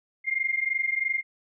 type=tone pair together; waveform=sine; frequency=2105 / 2128 Hz; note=C7 / C7; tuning=+10 / +29 cents; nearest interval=unison; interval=19 cents; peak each=-27 dBFS; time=0.24-1.23 s; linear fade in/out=50 ms; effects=none